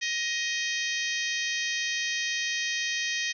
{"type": "harmonic tone with a mistuned harmonic", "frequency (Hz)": 626, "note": "D#5", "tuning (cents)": 10, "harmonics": [3, 4, 5, 6, 7, 8, 9, 10], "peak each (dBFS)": [-31, -34, -35, -38, -40, -40, -38, -39], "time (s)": [0.01, 3.33], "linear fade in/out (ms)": 20, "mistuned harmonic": 5, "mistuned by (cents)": 22, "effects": []}